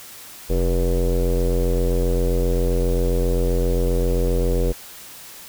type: tone with low-pass filter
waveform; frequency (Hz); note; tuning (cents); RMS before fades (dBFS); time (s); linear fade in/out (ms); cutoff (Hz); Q
square; 43.78; F1; +5; -19; 0.49-4.73; 20; 470; 5.3
effects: white hiss -40 dBFS RMS until 5.48 s